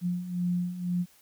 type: beating tone pair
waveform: sine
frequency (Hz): 175.9 / 177.9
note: F3 / F3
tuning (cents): +13 / +32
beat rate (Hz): 2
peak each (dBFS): -33 / -28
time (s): 0.01-1.06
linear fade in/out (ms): 50
effects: white hiss -60 dBFS RMS until 1.21 s